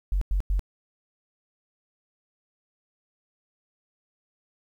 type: tone bursts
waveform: sine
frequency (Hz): 47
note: F#1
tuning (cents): +28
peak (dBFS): -20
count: 3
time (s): 0.12-0.594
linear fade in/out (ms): 0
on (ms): 94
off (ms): 96
effects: tanh soft clip ceiling -16 dBFS + 10-bit